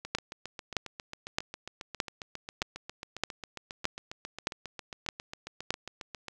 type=two click trains; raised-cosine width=0.2 ms; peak=-22 / -10 dBFS; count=47 / 10; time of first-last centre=0.05-6.283 / 0.15-5.706 s; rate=7.38 / 1.62 Hz; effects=none